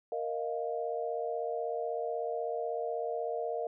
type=chord; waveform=sine; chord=Bb suspended fourth; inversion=none; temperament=equal; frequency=466.2 / 622.3 / 698.5 Hz; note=Bb4 / Eb5 / F5; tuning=0 / 0 / 0 cents; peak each=-35 / -37 / -37 dBFS; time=0.12-3.67 s; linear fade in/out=2 ms; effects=none

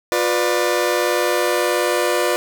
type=chord; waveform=sawtooth; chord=B diminished; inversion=second; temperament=just; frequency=355.6 / 493.9 / 592.7 Hz; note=F4 / B4 / D5; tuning=+31 / 0 / +16 cents; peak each=-17 dBFS; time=0.12-2.36 s; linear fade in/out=0 ms; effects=none

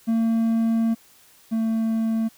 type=tone pair in turn; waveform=triangle; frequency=226.8 / 223.9 Hz; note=A#3 / A3; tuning=-47 / +30 cents; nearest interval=unison; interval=23 cents; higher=first; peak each=-16 / -18 dBFS; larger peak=first; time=0.07-0.95 / 1.51-2.29 s; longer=first; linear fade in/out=20 ms; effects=white hiss -54 dBFS RMS until 2.37 s

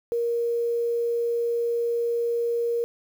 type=tone; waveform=sine; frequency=470 Hz; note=A#4; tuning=14 cents sharp; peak=-22 dBFS; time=0.12-2.84 s; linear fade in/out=0 ms; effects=8-bit

